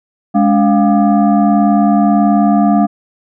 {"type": "tone with frequency modulation", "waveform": "sine", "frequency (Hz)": 207.8, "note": "G#3", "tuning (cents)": 1, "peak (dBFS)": -7, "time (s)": [0.34, 2.87], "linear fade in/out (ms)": 20, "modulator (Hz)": 494, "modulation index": 1.1, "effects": []}